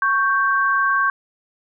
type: tone pair together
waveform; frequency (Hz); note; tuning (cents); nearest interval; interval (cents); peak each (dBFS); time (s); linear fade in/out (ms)
sine; 1108.7 / 1567.9; C#6 / G6; 0 / 0; tritone; 600; -18; 0.02-1.1; 2
effects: none